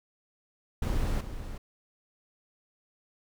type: noise with echo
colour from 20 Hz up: brown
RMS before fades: -28 dBFS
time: 0.82-1.21 s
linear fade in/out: 5 ms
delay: 370 ms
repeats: 1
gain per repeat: -10 dB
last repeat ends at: 1.58 s
effects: none